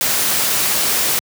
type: noise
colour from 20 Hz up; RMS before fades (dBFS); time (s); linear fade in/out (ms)
white; -17; 0.01-1.19; 0
effects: high-pass 100 Hz 12 dB/octave